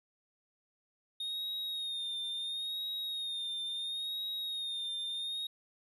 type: tone with vibrato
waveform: triangle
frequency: 3699 Hz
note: A#7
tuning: 14 cents flat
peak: -34 dBFS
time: 1.2-5.47 s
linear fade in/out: 5 ms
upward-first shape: sine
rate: 0.73 Hz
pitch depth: 48 cents each way
effects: none